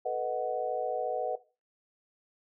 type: chord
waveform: sine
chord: B dominant seventh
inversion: third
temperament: equal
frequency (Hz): 440 / 493.9 / 622.3 / 740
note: A4 / B4 / D#5 / F#5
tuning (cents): 0 / 0 / 0 / 0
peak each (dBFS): -38 / -33 / -35 / -33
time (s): 0.05-1.36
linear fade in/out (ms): 10
effects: noise-tail reverb RT60 0.3 s tail -17 dB re dry